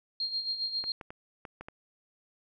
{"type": "tone with tremolo", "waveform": "sine", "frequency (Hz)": 4218, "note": "C8", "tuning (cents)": 13, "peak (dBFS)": -28, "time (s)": [0.2, 0.92], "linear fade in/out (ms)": 2, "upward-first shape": "sine", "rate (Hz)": 7.4, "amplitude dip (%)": 65}
{"type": "clicks", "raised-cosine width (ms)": 0.5, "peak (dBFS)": -27, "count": 6, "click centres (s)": [0.84, 1.012, 1.105, 1.452, 1.61, 1.685]}
{"effects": []}